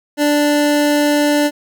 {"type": "tone", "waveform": "25% pulse", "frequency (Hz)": 293.7, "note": "D4", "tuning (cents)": 0, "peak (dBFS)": -8, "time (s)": [0.17, 1.51], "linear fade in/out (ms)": 50, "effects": []}